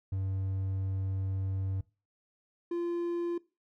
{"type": "tone pair in turn", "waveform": "triangle", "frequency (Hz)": [95.9, 344.6], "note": ["G2", "F4"], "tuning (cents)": [-37, -23], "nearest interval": "octave + minor seventh", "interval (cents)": 2214, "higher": "second", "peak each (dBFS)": -28, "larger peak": "neither", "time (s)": [[0.12, 1.81], [2.71, 3.38]], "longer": "first", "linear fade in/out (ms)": 5, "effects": ["noise-tail reverb RT60 0.3 s tail -21 dB re dry"]}